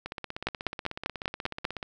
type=two click trains; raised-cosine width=0.3 ms; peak=-19 / -11 dBFS; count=30 / 7; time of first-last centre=0.06-1.828 / 0.47-1.651 s; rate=16.4 / 5.08 Hz; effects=none